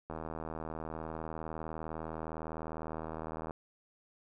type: click train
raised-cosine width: 1 ms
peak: -26 dBFS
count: 273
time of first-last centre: 0.1-3.509 s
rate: 79.8 Hz
effects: none